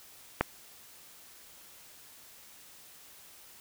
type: click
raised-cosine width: 0.5 ms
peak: -9 dBFS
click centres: 0.41 s
effects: white hiss -54 dBFS RMS until 3.6 s